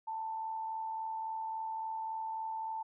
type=tone with amplitude modulation; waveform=sine; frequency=887 Hz; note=A5; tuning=14 cents sharp; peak=-34 dBFS; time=0.07-2.83 s; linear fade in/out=10 ms; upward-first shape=sine; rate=83.6 Hz; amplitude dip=35%; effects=none